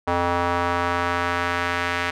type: tone with band-pass filter sweep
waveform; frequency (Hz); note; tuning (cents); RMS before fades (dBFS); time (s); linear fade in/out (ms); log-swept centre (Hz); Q
square; 87.31; F2; 0; -23; 0.07-2.11; 10; 900 to 1900; 1.4
effects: none